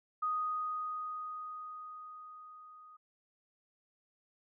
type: tone with level ramp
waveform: sine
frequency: 1244.5 Hz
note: D#6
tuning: in tune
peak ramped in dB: -30 to -53 dBFS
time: 0.22-2.97 s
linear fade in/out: 10 ms
effects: none